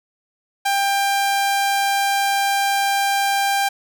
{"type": "tone", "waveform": "sawtooth", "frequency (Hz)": 794, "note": "G5", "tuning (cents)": 22, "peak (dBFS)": -13, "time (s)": [0.65, 3.69], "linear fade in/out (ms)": 10, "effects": []}